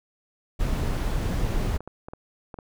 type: noise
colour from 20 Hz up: brown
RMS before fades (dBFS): -25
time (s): 0.59-1.78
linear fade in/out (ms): 20
type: clicks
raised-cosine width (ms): 1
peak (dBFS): -24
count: 7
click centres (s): 1.764 / 1.806 / 1.876 / 2.085 / 2.135 / 2.542 / 2.588
effects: none